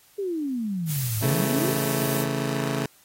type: exponential two-way sweep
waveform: sine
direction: down then up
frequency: 414.6 to 103.83 to 414.6 Hz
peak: -25 dBFS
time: 0.18-1.72 s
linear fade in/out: 10 ms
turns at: 1.19 s
type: noise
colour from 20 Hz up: blue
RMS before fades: -31 dBFS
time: 0.86-2.26 s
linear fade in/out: 50 ms
type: chord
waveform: 20% pulse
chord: A major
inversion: first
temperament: just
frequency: 137.5 / 165 / 220 Hz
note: C#3 / E3 / A3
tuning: -14 / +2 / 0 cents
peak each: -22 / -28 / -25 dBFS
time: 1.22-2.86 s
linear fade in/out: 5 ms
effects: white hiss -57 dBFS RMS until 3.04 s + AAC 48 kbps